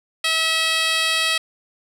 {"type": "tone with band-pass filter", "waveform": "10% pulse", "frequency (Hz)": 646, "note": "E5", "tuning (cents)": -35, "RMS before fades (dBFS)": -20, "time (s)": [0.24, 1.38], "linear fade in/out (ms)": 5, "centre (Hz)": 4500, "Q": 0.73, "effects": []}